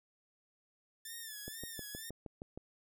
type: tone with vibrato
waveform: 5% pulse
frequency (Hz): 1760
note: A6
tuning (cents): 0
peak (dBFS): -34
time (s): 1.05-2.1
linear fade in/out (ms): 5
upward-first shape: sine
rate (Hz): 2.1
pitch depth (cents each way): 94
type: click train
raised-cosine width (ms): 2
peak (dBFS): -31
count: 8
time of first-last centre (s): 1.48-2.575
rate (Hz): 6.39
effects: none